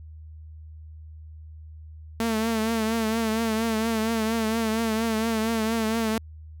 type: tone with vibrato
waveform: sawtooth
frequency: 223.6 Hz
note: A3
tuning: 28 cents sharp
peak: -19 dBFS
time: 2.2-6.18 s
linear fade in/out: 2 ms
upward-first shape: triangle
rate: 4.3 Hz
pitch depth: 62 cents each way
effects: added 78 Hz sine -40 dBFS peak until 6.6 s